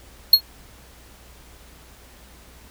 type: tone with exponential decay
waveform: square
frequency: 4276 Hz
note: C8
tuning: 37 cents sharp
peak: -4 dBFS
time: 0.33-0.41 s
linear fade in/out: 5 ms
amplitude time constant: 17 ms
effects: added 60 Hz sine -49 dBFS peak until 2.7 s + pink hiss -49 dBFS RMS until 2.7 s